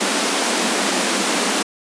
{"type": "high-pass noise", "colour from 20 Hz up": "pink", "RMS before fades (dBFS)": -19, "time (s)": [0, 1.63], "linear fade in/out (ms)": 10, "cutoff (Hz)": 190, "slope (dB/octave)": 96, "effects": ["resampled to 22050 Hz"]}